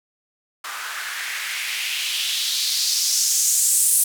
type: noise with band-pass filter sweep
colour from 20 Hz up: blue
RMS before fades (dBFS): -22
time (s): 0.64-4.04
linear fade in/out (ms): 5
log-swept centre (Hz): 1200 to 9700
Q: 2.6
effects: none